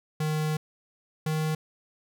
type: tone pair in turn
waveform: square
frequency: 154.4 / 156.01 Hz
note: D#3 / D#3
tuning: -13 / +5 cents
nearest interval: unison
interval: 18 cents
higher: second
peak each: -26 dBFS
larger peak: neither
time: 0.2-0.57 / 1.26-1.55 s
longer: first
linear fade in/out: 5 ms
effects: none